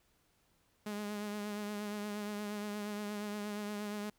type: tone with vibrato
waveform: sawtooth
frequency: 207.7 Hz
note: G#3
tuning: in tune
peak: -34 dBFS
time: 0.86-4.1 s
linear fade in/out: 5 ms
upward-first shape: triangle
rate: 8.5 Hz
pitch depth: 35 cents each way
effects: pink hiss -73 dBFS RMS until 4.18 s